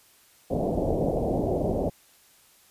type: low-pass noise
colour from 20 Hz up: white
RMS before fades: -26 dBFS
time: 0.5-1.9 s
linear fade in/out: 10 ms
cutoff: 690 Hz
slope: 48 dB/octave
effects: white hiss -58 dBFS RMS until 2.7 s + resampled to 32000 Hz

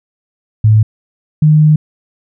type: tone pair in turn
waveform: sine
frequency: 108.3 / 153.16 Hz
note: A2 / D#3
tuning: -27 / -27 cents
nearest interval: tritone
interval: 600 cents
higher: second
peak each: -4 dBFS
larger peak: neither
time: 0.64-0.83 / 1.42-1.76 s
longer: second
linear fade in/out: 5 ms
effects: none

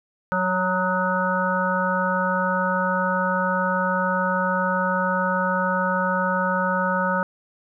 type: harmonic tone with a mistuned harmonic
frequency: 185 Hz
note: F#3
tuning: in tune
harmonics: 1 / 3 / 5 / 7 / 8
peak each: -26 / -26 / -26 / -26 / -26 dBFS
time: 0.32-7.23 s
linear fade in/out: 0 ms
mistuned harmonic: 7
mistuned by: -38 cents
effects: none

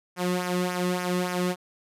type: tone with flanger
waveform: sawtooth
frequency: 180 Hz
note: F#3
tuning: 47 cents flat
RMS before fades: -27 dBFS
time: 0.16-1.56 s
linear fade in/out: 50 ms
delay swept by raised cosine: 0.24 to 1.34 ms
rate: 3.5 Hz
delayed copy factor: -0.65
effects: resampled to 32000 Hz

